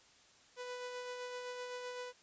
sawtooth tone with tremolo, 495.6 Hz, B4, 6 cents sharp, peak -37 dBFS, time 0.56-2.13 s, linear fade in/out 50 ms, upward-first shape sine, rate 7.8 Hz, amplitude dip 30%, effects white hiss -64 dBFS RMS until 2.22 s + resampled to 16000 Hz

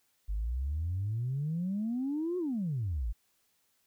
sine exponential two-way sweep, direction up then down, 48.08 to 370 to 48.08 Hz, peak -29 dBFS, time 0.28-3.13 s, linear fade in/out 20 ms, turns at 2.38 s, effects tanh soft clip ceiling -26 dBFS + white hiss -73 dBFS RMS until 3.86 s

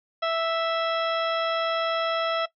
harmonic tone, 659 Hz, E5, 1 cent flat, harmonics 1 / 2 / 3 / 4 / 5 / 6 / 8, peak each -25 / -27 / -36 / -38 / -34 / -40 / -42 dBFS, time 0.22-2.46 s, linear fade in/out 10 ms, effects noise-tail reverb RT60 0.1 s tail -18 dB re dry

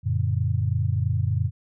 sine chord, Gb augmented, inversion none, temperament just, 92.5 / 115.62 / 144.53 Hz, Gb2 / Bb2 / D3, 0 / -14 / -27 cents, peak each -24 / -24 / -28 dBFS, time 0.03-1.51 s, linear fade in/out 50 ms, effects none

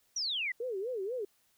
sine exponential sweep, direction down, 6000 to 1917 Hz, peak -31 dBFS, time 0.16-0.52 s, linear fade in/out 5 ms
sine tone with vibrato, 440 Hz, A4, in tune, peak -33 dBFS, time 0.6-1.25 s, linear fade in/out 5 ms, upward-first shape sine, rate 4.1 Hz, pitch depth 270 cents each way
effects white hiss -71 dBFS RMS until 1.57 s

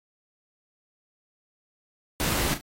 pink noise with echo, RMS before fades -27 dBFS, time 2.2-2.54 s, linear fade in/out 0 ms, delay 35 ms, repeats 2, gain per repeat -10 dB, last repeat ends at 2.61 s, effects AAC 48 kbps

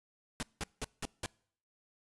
pink noise bursts, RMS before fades -37 dBFS, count 5, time 0.4-1.26 s, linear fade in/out 0 ms, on 28 ms, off 180 ms, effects noise-tail reverb RT60 0.6 s tail -26 dB re dry + resampled to 24000 Hz

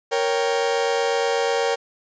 40% pulse chord, G diminished, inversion first, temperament equal, 466.2 / 554.4 / 784 Hz, Bb4 / Db5 / G5, 0 / 0 / 0 cents, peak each -21 / -24 / -25 dBFS, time 0.11-1.76 s, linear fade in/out 20 ms, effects resampled to 16000 Hz + 9-bit

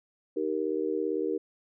sine chord, Eb major, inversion none, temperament just, 311.1 / 388.9 / 466.7 Hz, Eb4 / G4 / Bb4, 0 / -14 / +2 cents, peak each -32 / -31 / -31 dBFS, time 0.36-1.38 s, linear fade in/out 10 ms, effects none

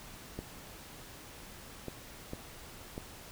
clicks, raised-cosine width 2 ms, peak -25 dBFS, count 4, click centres 0.39 / 1.883 / 2.334 / 2.979 s, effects pink hiss -50 dBFS RMS until 3.31 s

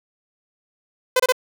sawtooth tone bursts, 508 Hz, B4, 49 cents sharp, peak -10 dBFS, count 3, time 1.16-1.323 s, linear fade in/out 5 ms, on 37 ms, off 26 ms, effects none

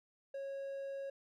triangle tone, 549 Hz, C#5, 17 cents flat, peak -38 dBFS, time 0.34-1.1 s, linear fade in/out 5 ms, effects none

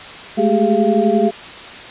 sine tone cluster, 209.2 / 220.6 / 391.3 / 420.1 / 685 Hz, G#3 / A3 / G4 / G#4 / F5, +13 / +5 / -3 / +20 / -34 cents, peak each -18 dBFS, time 0.37-1.31 s, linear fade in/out 20 ms, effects white hiss -33 dBFS RMS until 1.9 s + resampled to 8000 Hz

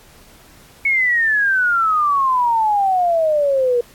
sine exponential sweep, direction down, 2221 to 473.6 Hz, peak -13 dBFS, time 0.85-3.81 s, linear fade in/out 5 ms, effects pink hiss -47 dBFS RMS until 3.94 s + AAC 64 kbps

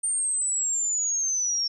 sine linear sweep, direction down, 8870 to 5440 Hz, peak -23 dBFS, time 0.03-1.68 s, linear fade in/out 10 ms, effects none

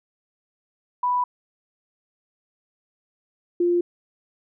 sine tone pair in turn, 987.8 / 349.2 Hz, B5 / F4, 0 / 0 cents, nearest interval octave + tritone, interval 1800 cents, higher first, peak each -19 / -17 dBFS, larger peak second, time 1.03-1.24 / 3.6-3.81 s, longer neither, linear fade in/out 5 ms, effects none

